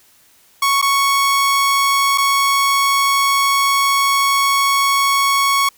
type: tone with dropouts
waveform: sawtooth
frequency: 1108.7 Hz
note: C#6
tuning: in tune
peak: -9 dBFS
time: 0.62-5.69 s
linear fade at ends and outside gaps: 5 ms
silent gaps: 0.816-0.824 / 2.177-2.181 s
effects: white hiss -52 dBFS RMS until 5.77 s